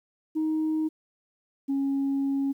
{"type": "tone pair in turn", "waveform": "sine", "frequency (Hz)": [313.3, 275.1], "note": ["D#4", "C#4"], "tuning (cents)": [12, -13], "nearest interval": "major second", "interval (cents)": 225, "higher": "first", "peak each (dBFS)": -22, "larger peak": "neither", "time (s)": [[0.35, 0.89], [1.68, 2.53]], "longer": "second", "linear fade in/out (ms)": 20, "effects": ["tanh soft clip ceiling -21 dBFS", "10-bit"]}